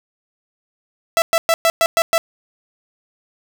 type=tone bursts; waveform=sawtooth; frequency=663 Hz; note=E5; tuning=10 cents sharp; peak=-8 dBFS; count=7; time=1.17-2.18 s; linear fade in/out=0 ms; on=50 ms; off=110 ms; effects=none